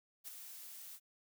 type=noise with ADSR envelope; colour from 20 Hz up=blue; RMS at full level=-45 dBFS; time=0.24-1 s; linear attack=37 ms; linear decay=13 ms; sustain=-6 dB; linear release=55 ms; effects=none